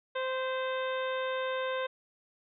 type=harmonic tone with a mistuned harmonic; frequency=520 Hz; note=C5; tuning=11 cents flat; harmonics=1 / 2 / 3 / 4 / 5 / 6 / 7; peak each=-32 / -37 / -39 / -45 / -46 / -49 / -45 dBFS; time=0.15-1.87 s; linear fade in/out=10 ms; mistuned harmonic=4; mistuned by=-24 cents; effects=none